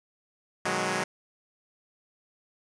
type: chord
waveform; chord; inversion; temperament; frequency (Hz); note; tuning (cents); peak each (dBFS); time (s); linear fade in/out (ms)
5% pulse; G# minor seventh; first; equal; 123.47 / 155.56 / 185 / 207.7; B2 / D#3 / F#3 / G#3; 0 / 0 / 0 / 0; -25 / -24 / -19 / -20; 0.65-1.04; 5
effects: resampled to 22050 Hz + 9-bit